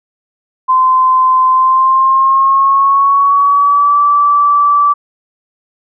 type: tone with pitch glide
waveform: sine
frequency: 1033 to 1159.5 Hz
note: C6 to D6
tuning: -22 to -22 cents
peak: -6 dBFS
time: 0.68-4.94 s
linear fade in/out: 20 ms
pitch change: +200 cents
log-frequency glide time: 1.49-3.99 s
effects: none